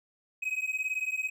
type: beating tone pair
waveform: triangle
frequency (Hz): 2522 / 2540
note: D#7 / D#7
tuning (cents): +23 / +35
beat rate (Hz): 18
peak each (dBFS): -31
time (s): 0.42-1.3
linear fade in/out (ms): 10
effects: none